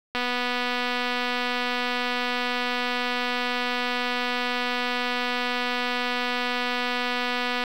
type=click train; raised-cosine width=0.3 ms; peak=-11 dBFS; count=1843; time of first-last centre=0.15-7.638 s; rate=246 Hz; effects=7-bit